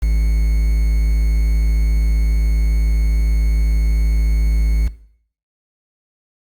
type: tone with quantisation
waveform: triangle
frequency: 53.6 Hz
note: A1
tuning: 45 cents flat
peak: -10 dBFS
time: 0.02-4.88 s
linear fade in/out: 10 ms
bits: 6
effects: noise-tail reverb RT60 0.6 s tail -17 dB re dry + Opus 48 kbps